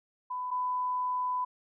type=tone pair in turn; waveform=sine; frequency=1000 / 1000 Hz; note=B5 / B5; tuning=+21 / +21 cents; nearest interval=unison; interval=0 cents; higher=neither; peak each=-32 / -28 dBFS; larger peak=second; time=0.3-0.51 / 0.51-1.45 s; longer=second; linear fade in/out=10 ms; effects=none